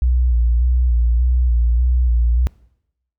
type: tone with vibrato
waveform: sine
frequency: 60.2 Hz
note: B1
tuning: 44 cents flat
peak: -11 dBFS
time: 0.02-2.47 s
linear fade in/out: 0 ms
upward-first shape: square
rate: 1.7 Hz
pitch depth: 47 cents each way
effects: noise-tail reverb RT60 0.8 s tail -23 dB re dry + tanh soft clip ceiling -8 dBFS